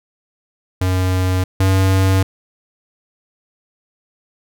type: tone pair in turn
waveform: square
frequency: 92.5 / 95.27 Hz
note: F#2 / G2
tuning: 0 / -49 cents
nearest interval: minor second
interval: 51 cents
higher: second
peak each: -15 / -12 dBFS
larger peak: second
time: 0.81-1.44 / 1.6-2.23 s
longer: neither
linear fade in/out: 5 ms
effects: none